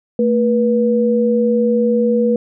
sine tone pair together, 223.5 / 484.6 Hz, A3 / B4, +27 / -33 cents, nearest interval octave + minor second, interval 1340 cents, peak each -15 / -14 dBFS, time 0.19-2.36 s, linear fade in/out 2 ms, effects none

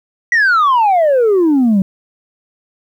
sine exponential sweep, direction down, 1959 to 185 Hz, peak -6 dBFS, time 0.32-1.82 s, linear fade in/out 2 ms, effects tanh soft clip ceiling -7 dBFS + 8-bit

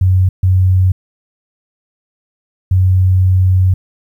sine tone bursts at uneven times, 92.9 Hz, F#2, 7 cents sharp, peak -7 dBFS, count 3, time 0.01-0.29 / 0.43-0.92 / 2.71-3.74 s, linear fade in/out 5 ms, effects 8-bit

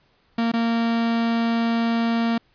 45% pulse tone with dropouts, 230.9 Hz, A#3, 16 cents flat, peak -19 dBFS, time 0.38-2.38 s, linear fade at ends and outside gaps 5 ms, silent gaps 0.518-0.536 s, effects pink hiss -62 dBFS RMS until 2.54 s + resampled to 11025 Hz

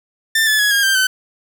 sawtooth tone with pitch steps, 1787 / 1731.1 / 1677 / 1624.5 / 1573.7 / 1524.5 Hz, A6 / A6 / G#6 / G#6 / G6 / G6, +26 / -29 / +16 / -39 / +6 / -49 cents, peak -9 dBFS, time 0.35-1.07 s, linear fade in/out 5 ms, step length 120 ms, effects 7-bit

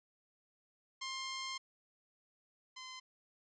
10% pulse tone pair in turn, 1058 / 1032 Hz, C6 / C6, +19 / -24 cents, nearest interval unison, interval 43 cents, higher first, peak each -31 / -38 dBFS, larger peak first, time 1.01-1.58 / 2.76-3 s, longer first, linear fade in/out 10 ms, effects resampled to 16000 Hz

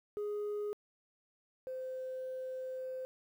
sine tone pair in turn, 415.5 / 516.8 Hz, G#4 / C5, +1 / -21 cents, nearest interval major third, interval 378 cents, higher second, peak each -32 / -37 dBFS, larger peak first, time 0.17-0.73 / 1.67-3.05 s, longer second, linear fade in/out 0 ms, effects tanh soft clip ceiling -34 dBFS + 11-bit

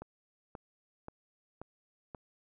click train, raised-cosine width 1 ms, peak -29 dBFS, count 5, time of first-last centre 0.02-2.148 s, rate 1.88 Hz, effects none

